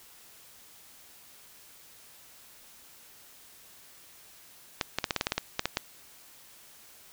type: clicks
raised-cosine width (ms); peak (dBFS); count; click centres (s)
0.2; -9; 12; 4.812 / 4.986 / 5.042 / 5.108 / 5.163 / 5.211 / 5.269 / 5.321 / 5.38 / 5.594 / 5.656 / 5.771
effects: white hiss -54 dBFS RMS until 7.12 s